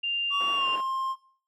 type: tone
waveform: sine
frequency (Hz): 2794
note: F7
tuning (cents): 0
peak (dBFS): -26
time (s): 0.03-0.76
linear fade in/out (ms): 10
type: tone with pitch glide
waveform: triangle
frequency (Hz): 1135 to 1059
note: C#6 to C6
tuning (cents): +41 to +21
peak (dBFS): -25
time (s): 0.3-1.16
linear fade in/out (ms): 50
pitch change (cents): -120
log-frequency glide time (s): 0.54-0.69
type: band-pass noise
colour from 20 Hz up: white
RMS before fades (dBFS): -43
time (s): 0.4-0.81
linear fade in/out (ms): 5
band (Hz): 300 to 970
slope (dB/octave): 12
effects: noise-tail reverb RT60 0.5 s tail -18 dB re dry